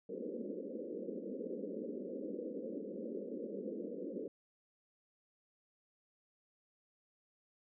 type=band-pass noise; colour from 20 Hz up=white; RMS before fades=-43 dBFS; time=0.09-4.28 s; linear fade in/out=5 ms; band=190 to 540 Hz; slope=96 dB/octave; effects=none